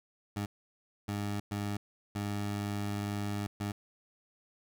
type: tone bursts at uneven times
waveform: 20% pulse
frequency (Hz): 102.3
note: G#2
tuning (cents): -26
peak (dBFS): -28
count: 5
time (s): 0.36-0.46 / 1.08-1.4 / 1.51-1.77 / 2.15-3.47 / 3.6-3.72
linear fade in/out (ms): 5
effects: none